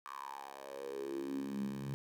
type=tone with high-pass filter sweep; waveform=10% pulse; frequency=68.7 Hz; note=C#2; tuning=15 cents flat; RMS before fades=-42 dBFS; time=0.06-1.94 s; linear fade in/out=0 ms; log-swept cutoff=1200 to 140 Hz; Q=7.4; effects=none